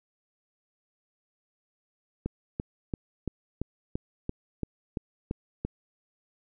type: click train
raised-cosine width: 3 ms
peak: -17 dBFS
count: 11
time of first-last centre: 2.26-5.65 s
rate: 2.95 Hz
effects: none

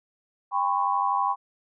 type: tone cluster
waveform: sine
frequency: 800 / 1006 / 1098 Hz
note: G5 / B5 / C#6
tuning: +35 / +32 / -17 cents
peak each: -26 dBFS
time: 0.51-1.36 s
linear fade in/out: 50 ms
effects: none

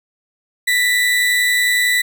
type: tone pair together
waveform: 35% pulse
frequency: 1864.7 / 1975.6 Hz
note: A#6 / B6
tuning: 0 / 0 cents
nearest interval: minor second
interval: 100 cents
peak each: -23 / -12 dBFS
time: 0.67-2.02 s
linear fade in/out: 10 ms
effects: none

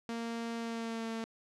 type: tone with pitch glide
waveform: sawtooth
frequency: 231.3 to 225.9 Hz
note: A#3 to A3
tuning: -13 to +46 cents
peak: -32 dBFS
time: 0.09-1.24 s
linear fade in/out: 0 ms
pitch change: -41 cents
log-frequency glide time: 0.56-1.1 s
effects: low-pass 7000 Hz 12 dB/octave

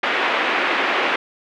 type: band-pass noise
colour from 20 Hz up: white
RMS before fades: -20 dBFS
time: 0.03-1.16 s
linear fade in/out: 5 ms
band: 280 to 2600 Hz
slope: 24 dB/octave
effects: none

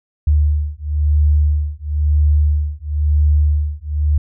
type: beating tone pair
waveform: sine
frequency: 74.1 / 75.09 Hz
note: D2 / D2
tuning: +16 / +39 cents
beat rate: 0.99 Hz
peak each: -15 dBFS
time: 0.27-4.18 s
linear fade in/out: 5 ms
effects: none

